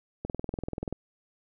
click train, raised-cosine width 2 ms, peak -19 dBFS, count 15, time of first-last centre 0.25-0.926 s, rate 20.7 Hz, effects none

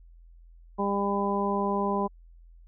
harmonic tone, 200.3 Hz, G3, 38 cents sharp, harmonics 1 / 2 / 3 / 4 / 5, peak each -29 / -30 / -34 / -33 / -30 dBFS, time 0.78-2.08 s, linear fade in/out 20 ms, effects added 42 Hz sine -49 dBFS peak until 2.67 s

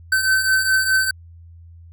square beating tone pair, 1532 / 1536.8 Hz, G6 / G6, -40 / -35 cents, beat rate 4.8 Hz, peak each -23 / -17 dBFS, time 0.12-1.11 s, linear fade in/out 5 ms, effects added 84 Hz sine -40 dBFS peak until 1.92 s

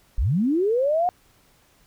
sine linear sweep, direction up, 36.71 to 737 Hz, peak -18 dBFS, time 0.18-1.09 s, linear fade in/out 0 ms, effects pink hiss -59 dBFS RMS until 1.86 s

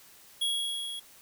square tone with level ramp, 3322 Hz, G#7, in tune, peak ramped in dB -26 to -37 dBFS, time 0.41-1 s, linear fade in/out 10 ms, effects white hiss -55 dBFS RMS until 1.21 s

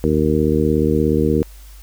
harmonic tone, 76.9 Hz, D#2, 20 cents flat, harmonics 1 / 2 / 3 / 4 / 5 / 6, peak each -22 / -21 / -20 / -20 / -21 / -20 dBFS, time 0.04-1.43 s, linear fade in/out 0 ms, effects added 50 Hz sine -37 dBFS peak until 1.82 s + white hiss -48 dBFS RMS until 1.82 s

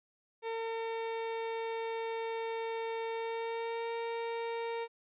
30% pulse tone with pitch glide, 453.8 to 462 Hz, A#4 to A#4, -47 to -16 cents, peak -32 dBFS, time 0.42-4.88 s, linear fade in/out 50 ms, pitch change +31 cents, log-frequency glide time 3.09-3.92 s, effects resampled to 8000 Hz

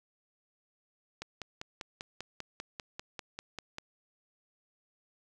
click train, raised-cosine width 0.2 ms, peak -22 dBFS, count 14, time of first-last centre 1.22-3.784 s, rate 5.07 Hz, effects none

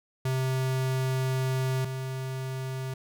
square tone pair in turn, 130.81 / 131.35 Hz, C3 / C3, 0 / +7 cents, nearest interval unison, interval 7 cents, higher second, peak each -26 / -32 dBFS, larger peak first, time 0.25-1.85 / 1.85-2.94 s, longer first, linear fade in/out 5 ms, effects none

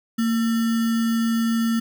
sine tone with sample-and-hold, 228.8 Hz, A#3, 32 cents flat, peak -18 dBFS, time 0.18-1.8 s, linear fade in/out 10 ms, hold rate 1575 Hz, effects none

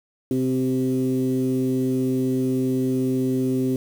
15% pulse tone with low-pass filter, 129.7 Hz, C3, 15 cents flat, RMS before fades -22 dBFS, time 0.31-3.76 s, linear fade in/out 2 ms, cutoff 320 Hz, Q 8.3, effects 7-bit

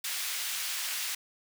pink high-pass noise, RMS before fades -34 dBFS, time 0.04-1.15 s, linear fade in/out 5 ms, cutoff 2200 Hz, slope 12 dB/octave, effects none

